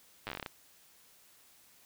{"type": "slowing click train", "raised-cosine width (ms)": 0.3, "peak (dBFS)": -22, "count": 11, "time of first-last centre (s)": [0.27, 0.462], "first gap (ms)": 9, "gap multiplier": 1.16, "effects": ["white hiss -62 dBFS RMS until 1.85 s"]}